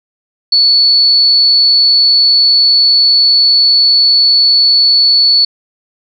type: tone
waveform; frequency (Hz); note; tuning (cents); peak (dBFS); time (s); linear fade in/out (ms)
sine; 4435; C#8; 0; -5; 0.52-5.45; 5
effects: none